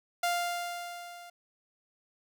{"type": "tone with level ramp", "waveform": "sawtooth", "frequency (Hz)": 698.5, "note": "F5", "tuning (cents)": 0, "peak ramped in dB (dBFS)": [-22, -43], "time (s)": [0.23, 1.3], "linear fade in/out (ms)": 5, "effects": []}